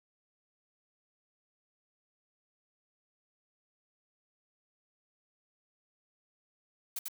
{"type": "noise with echo", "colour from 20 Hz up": "blue", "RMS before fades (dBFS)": -36, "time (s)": [6.96, 6.99], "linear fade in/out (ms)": 5, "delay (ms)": 94, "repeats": 1, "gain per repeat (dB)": -2, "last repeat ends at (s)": 7.084, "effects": []}